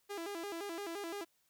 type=tone with vibrato; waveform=sawtooth; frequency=368 Hz; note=F#4; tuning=9 cents flat; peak=-36 dBFS; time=0.09-1.25 s; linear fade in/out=20 ms; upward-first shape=square; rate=5.8 Hz; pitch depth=170 cents each way; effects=white hiss -75 dBFS RMS until 1.49 s